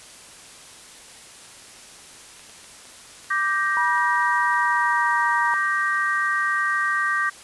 clicks, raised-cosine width 0.2 ms, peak -29 dBFS, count 11, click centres 2.395 / 2.496 / 2.643 / 2.854 / 3.244 / 3.665 / 3.848 / 3.98 / 4.157 / 4.227 / 4.539 s
sine chord, G minor, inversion second, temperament just, 1176 / 1568 / 1881.6 Hz, D6 / G6 / Bb6, +2 / 0 / +16 cents, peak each -24 dBFS, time 3.3-7.3 s, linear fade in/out 10 ms
sine tone with pitch glide, 969 to 949.6 Hz, B5 to A#5, -33 to +32 cents, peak -22 dBFS, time 3.77-5.54 s, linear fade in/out 0 ms, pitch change -35 cents, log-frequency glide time 4.49-5.25 s
effects white hiss -44 dBFS RMS until 7.43 s + resampled to 24000 Hz

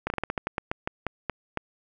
slowing click train, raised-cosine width 0.5 ms, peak -12 dBFS, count 14, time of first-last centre 0.07-1.573 s, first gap 31 ms, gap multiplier 1.2, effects none

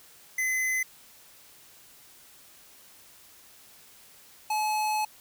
square tone pair in turn, 2035 / 855.6 Hz, C7 / A5, -49 / -49 cents, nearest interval octave + minor third, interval 1500 cents, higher first, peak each -26 dBFS, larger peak neither, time 0.38-0.83 / 4.5-5.05 s, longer second, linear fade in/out 5 ms, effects white hiss -54 dBFS RMS until 5.2 s

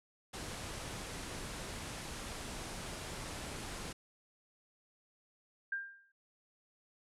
pink low-pass noise, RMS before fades -44 dBFS, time 0.33-3.93 s, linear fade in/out 10 ms, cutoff 11000 Hz, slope 48 dB/octave
sine tone with exponential decay, 1595 Hz, G6, 30 cents sharp, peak -32 dBFS, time 5.72-6.12 s, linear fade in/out 5 ms, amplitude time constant 85 ms
effects none

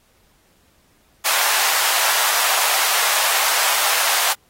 pink high-pass noise, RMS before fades -19 dBFS, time 1.24-4.34 s, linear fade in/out 20 ms, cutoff 720 Hz, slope 24 dB/octave, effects pink hiss -59 dBFS RMS until 4.49 s + AAC 48 kbps

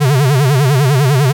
square tone with vibrato, 137.2 Hz, C#3, 17 cents flat, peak -9 dBFS, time 0-1.33 s, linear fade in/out 20 ms, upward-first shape sine, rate 10 Hz, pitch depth 160 cents each way, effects none

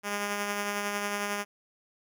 5% pulse tone with tremolo, 204.3 Hz, G#3, 28 cents flat, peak -17 dBFS, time 0.03-1.45 s, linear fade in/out 50 ms, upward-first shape triangle, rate 11 Hz, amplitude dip 35%, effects none

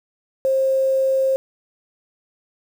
sine tone with quantisation, 532 Hz, C5, 29 cents sharp, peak -15 dBFS, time 0.45-1.36 s, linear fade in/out 0 ms, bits 7, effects none

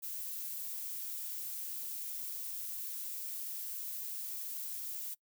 violet noise, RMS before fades -41 dBFS, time 0.02-5.15 s, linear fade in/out 20 ms, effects noise-tail reverb RT60 0.1 s tail -23 dB re dry

